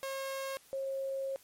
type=tone pair in turn; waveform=sawtooth / sine; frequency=540 / 540 Hz; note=C#5 / C#5; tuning=-45 / -45 cents; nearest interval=unison; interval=0 cents; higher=neither; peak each=-32 / -33 dBFS; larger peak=first; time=0.03-0.57 / 0.73-1.36 s; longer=second; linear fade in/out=0 ms; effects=white hiss -61 dBFS RMS until 1.43 s + MP3 64 kbps